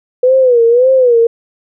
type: tone with vibrato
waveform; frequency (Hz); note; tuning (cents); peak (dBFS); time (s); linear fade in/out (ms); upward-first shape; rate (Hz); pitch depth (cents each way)
sine; 493.1; B4; -3; -5; 0.23-1.27; 5; sine; 1.8; 120
effects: none